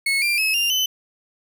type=tone with pitch steps; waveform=35% pulse; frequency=2192 / 2377 / 2577 / 2794 / 3029 Hz; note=C#7 / D7 / E7 / F7 / F#7; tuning=-20 / +20 / -40 / 0 / +40 cents; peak=-16 dBFS; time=0.06-0.86 s; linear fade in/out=5 ms; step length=160 ms; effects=none